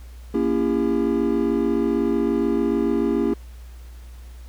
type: chord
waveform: triangle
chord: A# diminished seventh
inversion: none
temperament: just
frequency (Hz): 233.1 / 279.7 / 335.6 / 402.8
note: A#3 / C#4 / E4 / G4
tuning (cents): 0 / +16 / +31 / +47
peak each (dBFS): -22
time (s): 0.34-3.34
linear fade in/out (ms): 5
effects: added 60 Hz sine -37 dBFS peak until 4.48 s + pink hiss -53 dBFS RMS until 4.48 s